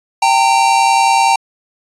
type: tone pair together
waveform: square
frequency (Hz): 784 / 914.4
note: G5 / A#5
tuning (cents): 0 / -34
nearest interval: minor third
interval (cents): 266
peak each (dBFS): -13 / -12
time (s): 0.22-1.36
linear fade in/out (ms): 5
effects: resampled to 22050 Hz